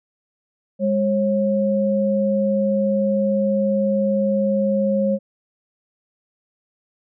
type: tone pair together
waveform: sine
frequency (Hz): 204 / 543.3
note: G#3 / C#5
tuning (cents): -31 / -35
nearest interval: octave + perfect fourth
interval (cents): 1696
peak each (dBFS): -19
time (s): 0.79-5.19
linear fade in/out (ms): 50
effects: none